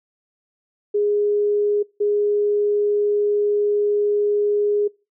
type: tone pair in turn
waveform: sine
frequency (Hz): 413.5 / 413.5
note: G#4 / G#4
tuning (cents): -8 / -8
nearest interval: unison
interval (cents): 0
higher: neither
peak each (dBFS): -16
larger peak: neither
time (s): 0.94-1.83 / 2-4.88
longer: second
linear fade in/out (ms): 10
effects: noise-tail reverb RT60 0.3 s tail -24 dB re dry